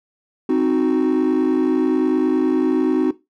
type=chord; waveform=triangle; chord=C diminished; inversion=none; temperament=equal; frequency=261.6 / 311.1 / 370 Hz; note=C4 / Eb4 / Gb4; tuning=0 / 0 / 0 cents; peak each=-16 dBFS; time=0.49-3.11 s; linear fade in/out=5 ms; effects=noise-tail reverb RT60 0.2 s tail -17 dB re dry + tanh soft clip ceiling -9 dBFS